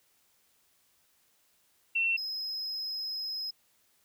sine / triangle tone pair in turn, 2706 / 5108 Hz, E7 / D#8, +45 / +45 cents, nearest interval major seventh, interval 1100 cents, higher second, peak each -25 / -32 dBFS, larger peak first, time 1.95-2.17 / 2.17-3.51 s, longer second, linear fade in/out 10 ms, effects white hiss -69 dBFS RMS until 4.04 s

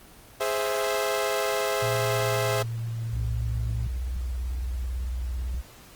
sawtooth chord, Ab augmented, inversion none, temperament equal, 415.3 / 523.3 / 659.3 Hz, Ab4 / C5 / E5, 0 / 0 / 0 cents, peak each -25 dBFS, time 0.4-2.63 s, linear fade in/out 10 ms
sine tone with pitch glide, 117 to 114 Hz, A#2 to A#2, +7 to -38 cents, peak -28 dBFS, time 1.82-3.87 s, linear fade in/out 5 ms, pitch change -45 cents, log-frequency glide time 1.99-2.98 s
sine tone with vibrato, 61.74 Hz, B1, in tune, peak -27 dBFS, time 3.12-5.62 s, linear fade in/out 20 ms, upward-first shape square, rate 18 Hz, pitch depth 130 cents each way
effects pink hiss -50 dBFS RMS until 5.95 s + Opus 24 kbps

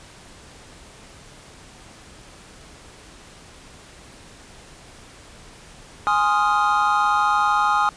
triangle chord, F minor seventh, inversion first, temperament equal, 830.6 / 1046.5 / 1244.5 / 1396.9 Hz, Ab5 / C6 / Eb6 / F6, 0 / 0 / 0 / 0 cents, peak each -19 / -23 / -18 / -23 dBFS, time 6.07-7.89 s, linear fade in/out 0 ms, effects pink hiss -45 dBFS RMS until 7.96 s + resampled to 22050 Hz

